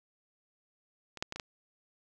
clicks, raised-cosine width 0.2 ms, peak -27 / -14 / -21 / -23 / -19 dBFS, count 5, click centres 1.173 / 1.225 / 1.324 / 1.36 / 1.398 s, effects none

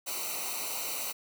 white noise with comb filter, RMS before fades -35 dBFS, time 0.06-1.13 s, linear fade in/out 20 ms, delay 0.59 ms, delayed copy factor -0.95, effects none

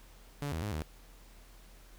sawtooth tone with pitch steps, 143.7 / 80.9 / 103.8 / 77.4 Hz, D3 / E2 / G#2 / D#2, -37 / -32 / 0 / -9 cents, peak -30 dBFS, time 0.42-0.82 s, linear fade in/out 0 ms, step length 100 ms, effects added 41 Hz sine -54 dBFS peak until 1.98 s + pink hiss -60 dBFS RMS until 1.98 s

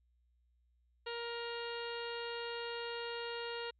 harmonic tone, 470 Hz, A#4, 14 cents sharp, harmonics 1 / 2 / 3 / 4 / 5 / 6 / 7 / 8 / 9, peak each -42 / -47 / -48 / -50 / -56 / -48 / -55 / -54 / -52 dBFS, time 1.06-3.71 s, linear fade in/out 10 ms, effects added 60 Hz sine -70 dBFS peak until 3.79 s

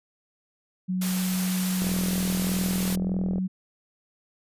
sine tone with pitch glide, 184.4 to 186.65 Hz, F#3 to F#3, -6 to +15 cents, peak -24 dBFS, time 0.88-3.48 s, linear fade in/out 20 ms, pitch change +21 cents, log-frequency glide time 1.6-3.31 s
white noise, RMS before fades -32 dBFS, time 1.01-2.96 s, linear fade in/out 10 ms
click train, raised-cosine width 2 ms, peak -20 dBFS, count 66, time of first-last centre 1.82-3.383 s, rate 41.6 Hz
effects resampled to 32000 Hz

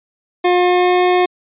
25% pulse tone with pitch glide, 357.4 to 360.7 Hz, F4 to F#4, +40 to -44 cents, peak -7 dBFS, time 0.44-1.26 s, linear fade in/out 10 ms, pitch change +16 cents, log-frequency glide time 0.54-0.97 s, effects resampled to 8000 Hz

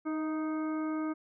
harmonic tone with a mistuned harmonic, 311.2 Hz, D#4, in tune, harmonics 1 / 2 / 3 / 4 / 5 / 7, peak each -31 / -43 / -47 / -42 / -50 / -52 dBFS, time 0.05-1.14 s, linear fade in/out 20 ms, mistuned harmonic 2, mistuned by +25 cents, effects none

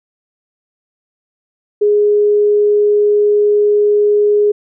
sine tone, 415.3 Hz, G#4, in tune, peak -8 dBFS, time 1.81-4.52 s, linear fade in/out 10 ms, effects none

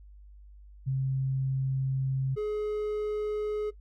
sine / triangle tone pair in turn, 133.3 / 422.2 Hz, C3 / G#4, +33 / +29 cents, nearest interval octave + minor sixth, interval 1996 cents, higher second, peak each -26 dBFS, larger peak neither, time 0.86-2.36 / 2.36-3.71 s, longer first, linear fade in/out 20 ms, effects noise-tail reverb RT60 0.1 s tail -18 dB re dry + added 50 Hz sine -48 dBFS peak until 3.8 s

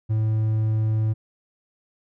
triangle tone, 109.3 Hz, A2, 11 cents flat, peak -17 dBFS, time 0.09-1.14 s, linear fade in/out 20 ms, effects none

